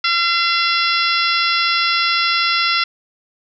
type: harmonic tone with a mistuned harmonic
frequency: 683 Hz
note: F5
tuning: 39 cents flat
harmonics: 2 / 3 / 4 / 5 / 6 / 7 / 8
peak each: -19 / -21 / -22 / -23 / -24 / -24 / -25 dBFS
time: 0.04-2.84 s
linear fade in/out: 5 ms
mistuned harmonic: 8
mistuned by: -48 cents
effects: none